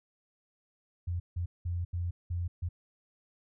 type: tone bursts at uneven times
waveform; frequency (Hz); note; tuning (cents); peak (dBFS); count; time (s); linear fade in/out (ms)
sine; 87.31; F2; 0; -30; 6; 1.07-1.2 / 1.36-1.46 / 1.65-1.85 / 1.93-2.11 / 2.3-2.48 / 2.62-2.69; 10
effects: none